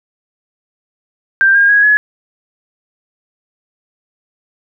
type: tone with pitch steps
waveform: sine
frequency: 1578 / 1615.8 / 1654.5 / 1694.2 Hz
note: G6 / G#6 / G#6 / G#6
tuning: +11 / -48 / -7 / +34 cents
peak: -6 dBFS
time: 1.41-1.97 s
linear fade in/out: 0 ms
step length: 140 ms
effects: none